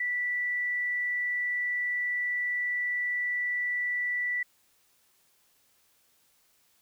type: tone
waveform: sine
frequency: 1965 Hz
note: B6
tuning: 9 cents flat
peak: -27 dBFS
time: 0-4.43 s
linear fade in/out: 5 ms
effects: white hiss -67 dBFS RMS until 6.81 s